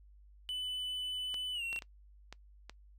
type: tone with pitch glide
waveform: triangle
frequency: 2998 to 2733 Hz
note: F#7 to F7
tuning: +22 to -38 cents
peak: -34 dBFS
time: 0.49-1.79 s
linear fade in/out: 0 ms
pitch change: -160 cents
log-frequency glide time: 1.54-1.63 s
type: clicks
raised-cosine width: 0.2 ms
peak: -28 dBFS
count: 6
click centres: 1.343 / 1.729 / 1.762 / 1.822 / 2.326 / 2.696 s
effects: noise-tail reverb RT60 0.1 s tail -22 dB re dry + added 50 Hz sine -56 dBFS peak until 2.98 s